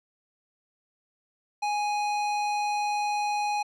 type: tone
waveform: square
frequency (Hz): 830.6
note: G#5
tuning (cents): 0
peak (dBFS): -26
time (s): 1.62-3.63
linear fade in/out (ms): 10
effects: low-pass 6000 Hz 12 dB/octave